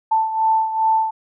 sine beating tone pair, 884 / 886.5 Hz, A5 / A5, +8 / +13 cents, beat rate 2.5 Hz, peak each -16 / -22 dBFS, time 0.11-1.11 s, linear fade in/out 10 ms, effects none

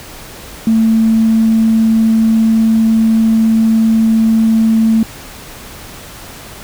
triangle tone with tanh clipping, 223.2 Hz, A3, 25 cents sharp, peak -7 dBFS, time 0.67-5.03 s, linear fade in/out 2 ms, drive 4 dB, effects pink hiss -32 dBFS RMS until 6.63 s

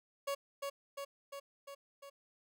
30% pulse tone with echo, 559 Hz, C#5, 14 cents sharp, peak -32 dBFS, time 0.27-0.35 s, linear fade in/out 10 ms, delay 350 ms, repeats 5, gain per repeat -3 dB, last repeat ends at 2.1 s, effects none

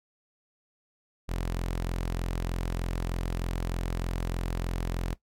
sawtooth tone, 43.26 Hz, F1, 16 cents flat, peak -25 dBFS, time 1.28-5.15 s, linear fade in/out 20 ms, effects noise-tail reverb RT60 0.1 s tail -19 dB re dry + AAC 64 kbps

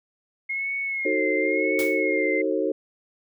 sine tone with vibrato, 2148 Hz, C7, 45 cents sharp, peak -25 dBFS, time 0.49-2.42 s, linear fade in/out 10 ms, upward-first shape sine, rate 0.94 Hz, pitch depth 56 cents each way
sine chord, D# diminished seventh, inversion none, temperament just, 311.1 / 373.4 / 448 / 537.6 Hz, D#4 / F#4 / A4 / C5, 0 / +16 / +31 / +47 cents, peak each -27 dBFS, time 1.05-2.72 s, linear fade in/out 5 ms
white noise with exponential decay, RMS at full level -30 dBFS, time 1.79-2.03 s, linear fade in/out 1 ms, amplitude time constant 51 ms
effects none

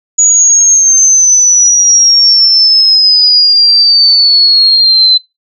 sine exponential sweep, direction down, 6830 to 4045 Hz, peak -3 dBFS, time 0.18-5.18 s, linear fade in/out 10 ms, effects noise-tail reverb RT60 0.2 s tail -22 dB re dry

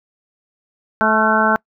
harmonic tone with a mistuned harmonic, 217.5 Hz, A3, 20 cents flat, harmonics 1 / 2 / 3 / 4 / 5 / 6 / 7, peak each -20 / -24 / -20 / -19 / -22 / -19 / -18 dBFS, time 1.01-1.56 s, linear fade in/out 0 ms, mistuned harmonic 6, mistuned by +61 cents, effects noise-tail reverb RT60 0.1 s tail -25 dB re dry

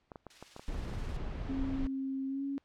clicks, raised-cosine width 1 ms, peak -31 dBFS, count 9, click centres 0.118 / 0.158 / 0.267 / 0.426 / 0.564 / 0.595 / 0.745 / 0.896 / 0.938 s
blue noise with tremolo, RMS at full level -46 dBFS, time 0.3-1.17 s, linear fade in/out 5 ms, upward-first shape square, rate 19 Hz, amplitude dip 30%
brown noise, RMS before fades -37 dBFS, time 0.68-1.87 s, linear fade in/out 0 ms
sine tone with pitch glide, 268.1 to 277.2 Hz, C4 to C#4, +42 to 0 cents, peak -33 dBFS, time 1.49-2.58 s, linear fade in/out 0 ms, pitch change +58 cents, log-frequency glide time 2.28-2.44 s
effects pink hiss -75 dBFS RMS until 2.64 s + low-pass 4000 Hz 12 dB/octave

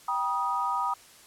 sine chord, G augmented, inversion none, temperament equal with one note detuned, 784 / 963.5 / 1244.5 Hz, G5 / B5 / D#6, 0 / -43 / 0 cents, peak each -33 / -29 / -29 dBFS, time 0.08-0.94 s, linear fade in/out 5 ms, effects white hiss -53 dBFS RMS until 1.26 s + low-pass 11000 Hz 12 dB/octave

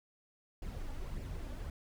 brown noise with flanger, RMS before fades -41 dBFS, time 0.62-1.7 s, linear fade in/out 2 ms, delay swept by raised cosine 0.39 to 3.49 ms, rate 1.7 Hz, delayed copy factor +0.5, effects none

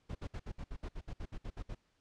brown noise bursts, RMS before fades -41 dBFS, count 14, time 0.09-1.75 s, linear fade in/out 10 ms, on 61 ms, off 62 ms, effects pink hiss -75 dBFS RMS until 2 s + low-pass 6000 Hz 12 dB/octave

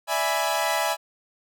sawtooth chord, E dominant seventh, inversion third, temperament equal, 587.3 / 659.3 / 830.6 / 987.8 Hz, D5 / E5 / G#5 / B5, 0 / 0 / 0 / 0 cents, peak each -27 / -23 / -23 / -25 dBFS, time 0.07-0.97 s, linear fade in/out 50 ms, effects none

